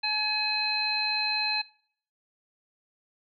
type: harmonic tone with a mistuned harmonic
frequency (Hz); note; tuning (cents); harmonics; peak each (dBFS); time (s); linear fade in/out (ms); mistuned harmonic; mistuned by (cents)
849; G#5; +38; 1 / 2 / 3 / 5; -34 / -37 / -30 / -28; 0.03-1.62; 10; 5; -61
effects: noise-tail reverb RT60 0.6 s tail -22 dB re dry